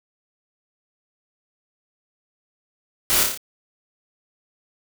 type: noise with echo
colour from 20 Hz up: white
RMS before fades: -20 dBFS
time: 3.1-3.23 s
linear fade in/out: 0 ms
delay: 29 ms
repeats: 5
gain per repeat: -3 dB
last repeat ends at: 3.375 s
effects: none